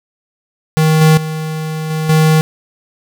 square tone with level steps, 157.1 Hz, D#3, 17 cents sharp, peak -9 / -6 / -19 / -16 / -8 dBFS, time 0.77-2.41 s, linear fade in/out 0 ms, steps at 1.01 / 1.17 / 1.9 / 2.09 s, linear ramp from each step 5 ms, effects none

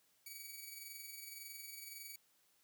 5% pulse tone with amplitude modulation, 2275 Hz, C#7, 44 cents sharp, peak -37 dBFS, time 0.26-2.16 s, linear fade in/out 5 ms, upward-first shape sine, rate 21.8 Hz, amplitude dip 45%, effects white hiss -74 dBFS RMS until 2.63 s + high-pass 80 Hz 12 dB/octave

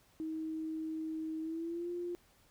sine tone with pitch glide, 317.3 to 350 Hz, D#4 to F4, +34 to +4 cents, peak -36 dBFS, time 0.2-2.15 s, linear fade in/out 0 ms, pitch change +170 cents, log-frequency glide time 1.41-1.9 s, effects pink hiss -67 dBFS RMS until 2.5 s

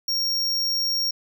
square tone, 5560 Hz, F8, 9 cents flat, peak -22 dBFS, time 0.08-1.11 s, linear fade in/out 5 ms, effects none

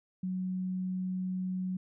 sine tone, 185 Hz, F#3, in tune, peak -31 dBFS, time 0.23-1.77 s, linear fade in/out 5 ms, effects none

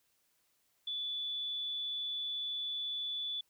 sine tone, 3462 Hz, A7, 29 cents flat, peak -35 dBFS, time 0.87-3.41 s, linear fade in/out 5 ms, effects white hiss -75 dBFS RMS until 3.49 s

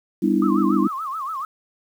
sine chord, E minor seventh, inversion first, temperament just, 197.78 / 247.2 / 296.7 / 329.6 Hz, G3 / B3 / D4 / E4, +16 / +2 / +18 / 0 cents, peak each -21 / -23 / -21 / -21 dBFS, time 0.22-0.88 s, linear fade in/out 10 ms
sine tone with vibrato, 1174.7 Hz, D6, in tune, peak -25 dBFS, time 0.42-1.45 s, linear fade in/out 2 ms, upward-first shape sine, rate 7 Hz, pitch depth 200 cents each way
effects 8-bit

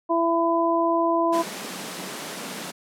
harmonic tone, 334.7 Hz, E4, 26 cents sharp, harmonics 1 / 2 / 3, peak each -23 / -23 / -23 dBFS, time 0.09-1.43 s, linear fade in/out 20 ms
pink high-pass noise, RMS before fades -34 dBFS, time 1.32-2.72 s, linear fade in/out 20 ms, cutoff 160 Hz, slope 48 dB/octave
effects low-pass 12000 Hz 12 dB/octave

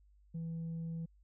sine tone with tanh clipping, 164.8 Hz, E3, in tune, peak -38 dBFS, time 0.34-1.06 s, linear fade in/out 10 ms, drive 1 dB, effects added 50 Hz sine -62 dBFS peak until 1.23 s

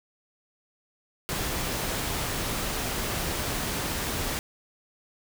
pink noise, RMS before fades -30 dBFS, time 1.29-4.39 s, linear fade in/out 0 ms, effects none

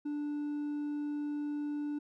triangle tone with hard clipping, 293.7 Hz, D4, in tune, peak -34 dBFS, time 0.05-1.99 s, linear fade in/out 10 ms, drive 5 dB, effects none

